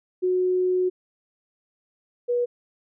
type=tone pair in turn; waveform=sine; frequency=366.3 / 484.9 Hz; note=F#4 / B4; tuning=-17 / -32 cents; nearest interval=perfect fourth; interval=485 cents; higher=second; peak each=-19 / -20 dBFS; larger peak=first; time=0.22-0.9 / 2.28-2.46 s; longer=first; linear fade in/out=20 ms; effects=none